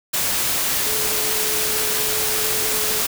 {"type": "tone in noise", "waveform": "sine", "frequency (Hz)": 430, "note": "A4", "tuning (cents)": -40, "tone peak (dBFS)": -30, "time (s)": [0.86, 3.01], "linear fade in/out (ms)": 10, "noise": "white", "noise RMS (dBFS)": -21, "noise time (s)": [0.13, 3.07], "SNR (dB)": -12, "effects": []}